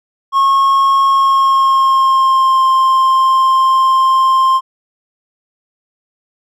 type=tone with pitch glide; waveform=triangle; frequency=1089 to 1053.7 Hz; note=C#6 to C6; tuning=-31 to +12 cents; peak=-6 dBFS; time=0.32-4.61 s; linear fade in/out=50 ms; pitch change=-57 cents; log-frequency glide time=1.07-2.64 s; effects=none